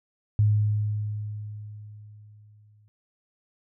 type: tone with exponential decay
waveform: sine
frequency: 105.3 Hz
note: G#2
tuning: 24 cents sharp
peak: -16 dBFS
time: 0.39-2.88 s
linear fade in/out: 0 ms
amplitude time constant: 540 ms
effects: none